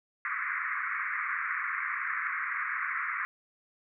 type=band-pass noise; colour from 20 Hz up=white; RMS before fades=-33 dBFS; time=0.25-3.25 s; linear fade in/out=0 ms; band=1100 to 2200 Hz; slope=96 dB/octave; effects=none